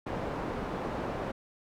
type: low-pass noise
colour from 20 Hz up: white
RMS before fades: -35 dBFS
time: 0.06-1.32 s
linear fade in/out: 10 ms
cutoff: 750 Hz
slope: 12 dB/octave
effects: none